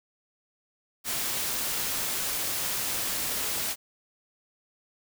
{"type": "noise", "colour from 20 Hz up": "white", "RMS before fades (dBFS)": -30, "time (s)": [1.04, 3.76], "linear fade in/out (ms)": 50, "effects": []}